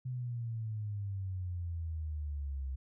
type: exponential sweep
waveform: sine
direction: down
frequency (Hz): 128.4 to 65.3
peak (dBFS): -35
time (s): 0.05-2.76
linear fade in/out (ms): 10
effects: none